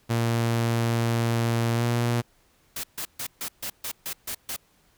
sawtooth tone with pitch glide, 116.3 to 118.95 Hz, A#2 to A#2, -4 to +35 cents, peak -18 dBFS, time 0.09-2.22 s, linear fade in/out 20 ms, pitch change +39 cents, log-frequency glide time 1.75-1.83 s
white noise bursts, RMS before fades -32 dBFS, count 9, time 2.76-4.564 s, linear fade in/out 5 ms, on 76 ms, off 140 ms
effects pink hiss -63 dBFS RMS until 4.97 s

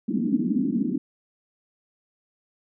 pink band-pass noise, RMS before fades -24 dBFS, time 0.08-0.98 s, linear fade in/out 10 ms, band 200 to 290 Hz, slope 48 dB/octave, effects none

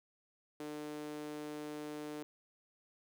sawtooth tone with high-pass filter, 150 Hz, D3, 37 cents sharp, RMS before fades -44 dBFS, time 0.6-2.23 s, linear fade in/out 0 ms, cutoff 350 Hz, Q 3.6, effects none

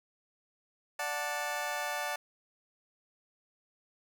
20% pulse chord, D major, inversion none, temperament just, 587.3 / 734.2 / 881 Hz, D5 / F#5 / A5, 0 / -14 / +2 cents, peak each -33 dBFS, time 0.99-2.16 s, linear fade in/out 5 ms, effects none

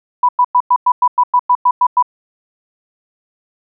sine tone bursts, 987.8 Hz, B5, in tune, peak -7 dBFS, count 12, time 0.23-2.026 s, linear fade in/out 5 ms, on 58 ms, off 100 ms, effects none

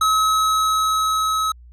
square tone with level ramp, 1283 Hz, E6, 47 cents flat, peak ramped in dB -15 to -19 dBFS, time 0.01-1.52 s, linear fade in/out 5 ms, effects added 60 Hz sine -41 dBFS peak until 1.72 s + low-pass 12000 Hz 12 dB/octave

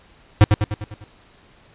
square tone with echo, 105.4 Hz, G#2, 26 cents sharp, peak -7 dBFS, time 0.41-0.44 s, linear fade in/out 0 ms, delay 100 ms, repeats 6, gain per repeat -5 dB, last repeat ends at 1.04 s, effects pink hiss -52 dBFS RMS until 1.74 s + resampled to 8000 Hz

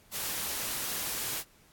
white noise, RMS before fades -34 dBFS, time 0.11-1.44 s, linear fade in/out 50 ms, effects pink hiss -61 dBFS RMS until 1.72 s + AAC 64 kbps

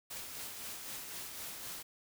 white noise with tremolo, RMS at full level -43 dBFS, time 0.1-1.83 s, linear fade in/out 10 ms, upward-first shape sine, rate 3.9 Hz, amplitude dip 35%, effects none

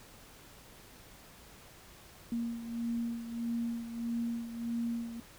sine beating tone pair, 233.1 / 234.7 Hz, A#3 / A#3, 0 / +12 cents, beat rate 1.6 Hz, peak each -34 / -40 dBFS, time 2.32-5.2 s, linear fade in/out 2 ms, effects pink hiss -55 dBFS RMS until 5.38 s

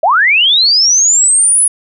sine linear sweep, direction up, 583 to 10430 Hz, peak -6 dBFS, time 0.03-1.68 s, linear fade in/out 5 ms, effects none

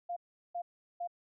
sine tone bursts, 698.5 Hz, F5, in tune, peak -34 dBFS, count 3, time 0.09-1.075 s, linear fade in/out 10 ms, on 75 ms, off 380 ms, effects none

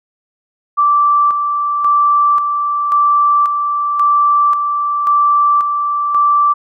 sine tone with tremolo, 1168 Hz, D6, 10 cents flat, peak -8 dBFS, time 0.77-6.54 s, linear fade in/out 20 ms, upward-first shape square, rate 0.93 Hz, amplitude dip 45%, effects none

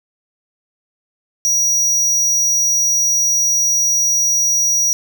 square tone, 5780 Hz, F#8, 41 cents flat, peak -13 dBFS, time 1.45-4.93 s, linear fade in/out 0 ms, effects none

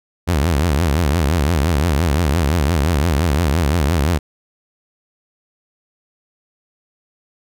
sawtooth tone with vibrato, 77.78 Hz, D#2, in tune, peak -10 dBFS, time 0.27-4.19 s, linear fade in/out 20 ms, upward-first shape triangle, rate 5.8 Hz, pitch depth 290 cents each way, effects none

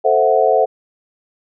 sine chord, F# half-diminished seventh, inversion first, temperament equal, 440 / 523.3 / 659.3 / 740 Hz, A4 / C5 / E5 / F#5, 0 / 0 / 0 / 0 cents, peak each -16 dBFS, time 0.04-0.66 s, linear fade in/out 20 ms, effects none

